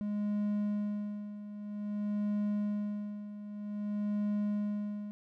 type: tone with tremolo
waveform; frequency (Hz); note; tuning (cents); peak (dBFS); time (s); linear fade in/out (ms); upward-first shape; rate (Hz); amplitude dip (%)
triangle; 207.3; G#3; -3; -27; 0.01-5.11; 0; sine; 0.52; 75
effects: none